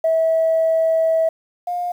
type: tone pair in turn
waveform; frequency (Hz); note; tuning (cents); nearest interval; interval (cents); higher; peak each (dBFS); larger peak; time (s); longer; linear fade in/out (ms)
sine; 649 / 708.9; E5 / F5; -27 / +26; major second; 153; second; -13 / -20; first; 0.04-1.29 / 1.67-1.92; first; 5
effects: tanh soft clip ceiling -9 dBFS + 8-bit